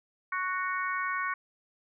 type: harmonic tone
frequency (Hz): 370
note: F#4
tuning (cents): 0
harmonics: 3 / 4 / 5 / 6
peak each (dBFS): -32 / -34 / -36 / -38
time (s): 0.32-1.34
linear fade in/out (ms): 5
effects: none